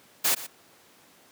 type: noise with echo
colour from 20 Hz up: white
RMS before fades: -23 dBFS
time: 0.24-0.35 s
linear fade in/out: 10 ms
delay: 120 ms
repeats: 1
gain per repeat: -15 dB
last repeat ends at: 0.47 s
effects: pink hiss -56 dBFS RMS until 1.31 s + high-pass 200 Hz 12 dB/octave